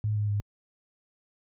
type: tone with pitch steps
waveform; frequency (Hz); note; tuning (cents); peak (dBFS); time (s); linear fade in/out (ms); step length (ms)
sine; 106.4 / 104.51 / 102.66; G#2 / G#2 / G#2; +42 / +11 / -20; -24; 0.04-0.4; 0; 120
effects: high-pass 60 Hz 12 dB/octave